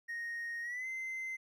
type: tone with pitch glide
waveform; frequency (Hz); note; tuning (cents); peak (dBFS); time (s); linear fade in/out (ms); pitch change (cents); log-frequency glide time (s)
triangle; 1864.7 to 2069; A#6 to C7; 0 to -20; -35; 0.08-1.37; 20; +180; 0.62-0.87
effects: tanh soft clip ceiling -32 dBFS